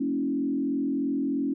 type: tone with frequency modulation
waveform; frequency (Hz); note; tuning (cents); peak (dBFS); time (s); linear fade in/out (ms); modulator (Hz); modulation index
sine; 277.2; C#4; 0; -24; 0-1.54; 10; 43.1; 0.99
effects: none